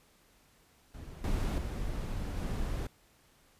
brown noise with level steps, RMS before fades -45 / -31 / -36 / -34 dBFS, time 0.94-2.87 s, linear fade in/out 5 ms, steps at 1.24 / 1.58 / 2.37 s, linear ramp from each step 2 ms, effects pink hiss -65 dBFS RMS until 3.59 s + resampled to 32000 Hz

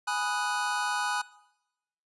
square chord, G# minor seventh, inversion none, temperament equal, 830.6 / 987.8 / 1244.5 / 1480 Hz, G#5 / B5 / D#6 / F#6, 0 / 0 / 0 / 0 cents, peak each -33 / -35 / -36 / -33 dBFS, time 0.07-1.22 s, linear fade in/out 10 ms, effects noise-tail reverb RT60 0.9 s tail -20 dB re dry + resampled to 24000 Hz

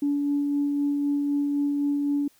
sine tone with tremolo, 286.6 Hz, D4, 42 cents flat, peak -20 dBFS, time 0.02-2.28 s, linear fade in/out 5 ms, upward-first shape sine, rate 3.9 Hz, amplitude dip 25%, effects tanh soft clip ceiling -16 dBFS + white hiss -61 dBFS RMS until 2.39 s

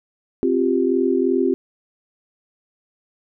sine chord, C suspended fourth, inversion none, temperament equal with one note detuned, 263.1 / 349.2 / 392 Hz, C4 / F4 / G4, +10 / 0 / 0 cents, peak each -20 dBFS, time 0.43-1.54 s, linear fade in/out 0 ms, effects none

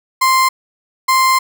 35% pulse tone bursts at uneven times, 1046.5 Hz, C6, in tune, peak -8 dBFS, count 2, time 0.21-0.49 / 1.08-1.39 s, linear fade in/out 10 ms, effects none

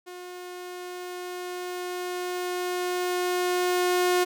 sawtooth tone with level ramp, 359.7 Hz, F#4, 49 cents flat, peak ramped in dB -35 to -16 dBFS, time 0.06-4.25 s, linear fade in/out 20 ms, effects none

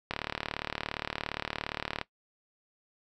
click train, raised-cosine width 0.3 ms, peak -15 dBFS, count 72, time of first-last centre 0.11-2.013 s, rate 37.3 Hz, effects noise-tail reverb RT60 0.1 s tail -18 dB re dry

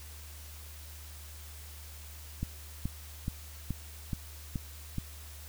click train, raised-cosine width 5 ms, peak -20 dBFS, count 7, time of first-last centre 2.43-4.983 s, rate 2.35 Hz, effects added 75 Hz sine -46 dBFS peak until 5.48 s + white hiss -51 dBFS RMS until 5.48 s

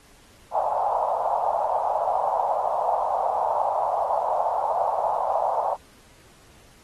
white band-pass noise, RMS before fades -24 dBFS, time 0.51-5.77 s, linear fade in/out 50 ms, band 610 to 920 Hz, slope 48 dB/octave, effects pink hiss -54 dBFS RMS until 6.83 s + AAC 32 kbps

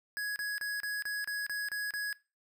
square tone bursts, 1670 Hz, G#6, 9 cents sharp, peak -34 dBFS, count 9, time 0.17-2.128 s, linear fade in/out 0 ms, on 190 ms, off 31 ms, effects noise-tail reverb RT60 0.3 s tail -21 dB re dry

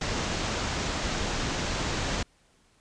pink low-pass noise, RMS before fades -30 dBFS, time 0.01-2.23 s, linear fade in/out 5 ms, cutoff 7300 Hz, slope 48 dB/octave, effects pink hiss -64 dBFS RMS until 2.8 s + resampled to 22050 Hz

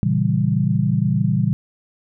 sine chord, A# diminished seventh, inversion none, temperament equal, 116.54 / 138.59 / 164.81 / 196 Hz, A#2 / C#3 / E3 / G3, 0 / 0 / 0 / 0 cents, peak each -21 dBFS, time 0.03-1.53 s, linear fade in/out 0 ms, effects none

